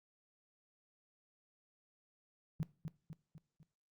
sine tone with echo, 156.4 Hz, D#3, 9 cents sharp, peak -33 dBFS, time 2.6-2.63 s, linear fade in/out 0 ms, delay 250 ms, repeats 4, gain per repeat -6 dB, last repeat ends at 3.63 s, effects noise-tail reverb RT60 0.4 s tail -20 dB re dry + Opus 48 kbps

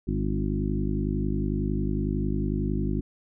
harmonic tone with a mistuned harmonic, 51 Hz, G#1, 31 cents flat, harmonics 1 / 2 / 3 / 4 / 5 / 6 / 7, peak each -29 / -33 / -31 / -31 / -34 / -34 / -35 dBFS, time 0.07-3.01 s, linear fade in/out 10 ms, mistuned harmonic 5, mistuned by +33 cents, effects none

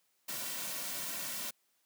white noise with comb filter, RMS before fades -39 dBFS, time 0.28-1.51 s, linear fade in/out 10 ms, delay 2.4 ms, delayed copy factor -0.55, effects white hiss -75 dBFS RMS until 1.85 s + high-pass 150 Hz 12 dB/octave

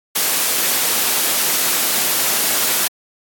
white noise, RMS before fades -17 dBFS, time 0.15-2.88 s, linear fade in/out 10 ms, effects high-pass 200 Hz 12 dB/octave + AAC 64 kbps

